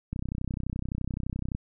click train, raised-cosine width 5 ms, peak -19 dBFS, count 46, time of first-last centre 0.13-1.55 s, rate 31.7 Hz, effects none

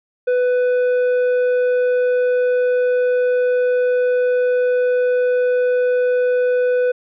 sine tone with tanh clipping, 497.3 Hz, B4, 12 cents sharp, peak -15 dBFS, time 0.27-6.92 s, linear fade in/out 10 ms, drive 7 dB, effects none

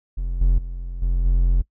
triangle tone with level steps, 43.65 Hz, F1, in tune, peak -20 / -11 / -25 / -15 / -12 dBFS, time 0.17-1.62 s, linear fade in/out 10 ms, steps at 0.41 / 0.58 / 1.02 / 1.25 s, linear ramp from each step 5 ms, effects noise-tail reverb RT60 0.1 s tail -22 dB re dry

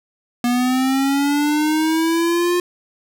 square linear sweep, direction up, 240.3 to 356 Hz, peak -16 dBFS, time 0.44-2.6 s, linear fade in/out 2 ms, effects none

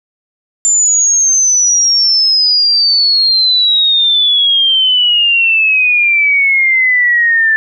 sine exponential sweep, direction down, 7210 to 1760 Hz, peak -7 dBFS, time 0.65-7.56 s, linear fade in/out 0 ms, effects none

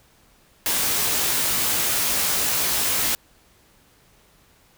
white noise with comb filter, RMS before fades -22 dBFS, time 0.66-3.15 s, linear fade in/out 0 ms, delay 17 ms, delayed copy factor +0.65, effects pink hiss -57 dBFS RMS until 4.77 s

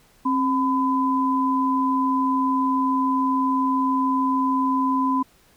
sine tone pair together, 266.7 / 1006.9 Hz, C4 / B5, +33 / +33 cents, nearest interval octave + major seventh, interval 2300 cents, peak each -21 dBFS, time 0.25-5.23 s, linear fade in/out 10 ms, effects pink hiss -57 dBFS RMS until 5.56 s

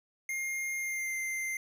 square tone with pitch glide, 2124 to 2088 Hz, C7 to C7, +25 to -4 cents, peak -33 dBFS, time 0.29-1.57 s, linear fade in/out 2 ms, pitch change -29 cents, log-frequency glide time 0.77-1.16 s, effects none

